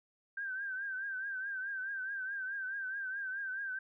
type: tone with vibrato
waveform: sine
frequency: 1568 Hz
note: G6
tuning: in tune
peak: -36 dBFS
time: 0.37-3.79 s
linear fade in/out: 5 ms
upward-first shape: triangle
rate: 4.7 Hz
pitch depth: 83 cents each way
effects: none